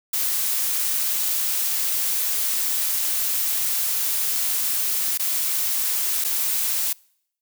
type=noise with dropouts; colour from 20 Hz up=blue; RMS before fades=-23 dBFS; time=0.13-6.93 s; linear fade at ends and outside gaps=5 ms; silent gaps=5.176-5.195 / 6.242-6.246 s; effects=noise-tail reverb RT60 0.7 s tail -26 dB re dry